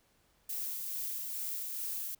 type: noise with tremolo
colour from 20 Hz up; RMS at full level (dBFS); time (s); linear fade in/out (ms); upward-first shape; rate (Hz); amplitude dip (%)
violet; -37; 0.49-2.15; 5; sine; 2.3; 25
effects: pink hiss -70 dBFS RMS until 2.19 s